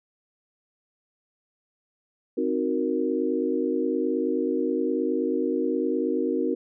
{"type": "chord", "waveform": "sine", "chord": "C half-diminished seventh", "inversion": "none", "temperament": "equal", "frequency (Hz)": [261.6, 311.1, 370, 466.2], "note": ["C4", "Eb4", "Gb4", "Bb4"], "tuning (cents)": [0, 0, 0, 0], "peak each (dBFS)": -28, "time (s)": [2.37, 6.55], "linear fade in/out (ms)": 10, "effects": []}